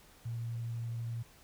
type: tone with vibrato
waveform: sine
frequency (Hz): 116.54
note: A#2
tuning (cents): 0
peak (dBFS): -35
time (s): 0.25-1.23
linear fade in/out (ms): 10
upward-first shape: triangle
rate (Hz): 12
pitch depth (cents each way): 9
effects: pink hiss -60 dBFS RMS until 1.43 s